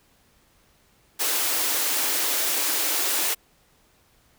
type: high-pass noise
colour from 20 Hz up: white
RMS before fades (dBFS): -24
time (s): 1.19-3.35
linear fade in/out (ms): 20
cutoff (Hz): 260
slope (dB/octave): 96
effects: pink hiss -61 dBFS RMS until 4.38 s